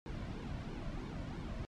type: noise with flanger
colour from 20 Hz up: brown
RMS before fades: -42 dBFS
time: 0.06-1.65 s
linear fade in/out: 0 ms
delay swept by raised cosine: 1.5 to 2.46 ms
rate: 3 Hz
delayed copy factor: -0.6
effects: low-pass 5000 Hz 12 dB/octave + MP3 96 kbps